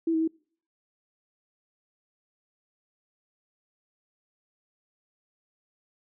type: tone with pitch steps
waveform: sine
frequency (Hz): 329.2 / 320.4 / 323.5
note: E4 / E4 / E4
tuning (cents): -2 / -49 / -32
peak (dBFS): -22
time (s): 0.07-0.277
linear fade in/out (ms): 5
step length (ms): 69
effects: noise-tail reverb RT60 0.5 s tail -26 dB re dry